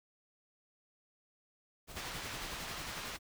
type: noise with tremolo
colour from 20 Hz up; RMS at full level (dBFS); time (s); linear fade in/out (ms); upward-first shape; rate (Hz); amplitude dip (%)
pink; -44; 1.87-3.19; 50; sine; 11; 55
type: band-pass noise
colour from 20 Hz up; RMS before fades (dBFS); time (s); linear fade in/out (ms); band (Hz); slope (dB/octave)
pink; -45; 1.96-3.17; 10; 960 to 5800; 12
effects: none